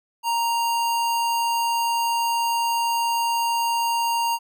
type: tone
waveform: square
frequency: 932.3 Hz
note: A#5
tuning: in tune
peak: -21 dBFS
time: 0.23-4.39 s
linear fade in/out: 50 ms
effects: none